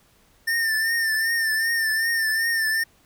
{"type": "tone with vibrato", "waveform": "square", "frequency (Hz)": 1800, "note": "A6", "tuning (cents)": 39, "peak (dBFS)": -21, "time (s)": [0.47, 2.84], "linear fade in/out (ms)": 10, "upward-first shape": "triangle", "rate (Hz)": 2.6, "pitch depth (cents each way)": 57, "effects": ["pink hiss -59 dBFS RMS until 3.05 s"]}